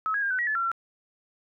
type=tone with pitch steps; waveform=sine; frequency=1288 / 1652 / 1607 / 1509 / 1912 / 1729 / 1366 / 1357 Hz; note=E6 / G#6 / G6 / F#6 / A#6 / A6 / F6 / E6; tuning=-41 / -10 / +43 / +34 / +43 / -31 / -39 / +50 cents; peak=-24 dBFS; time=0.06-0.716 s; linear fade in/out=0 ms; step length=82 ms; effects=none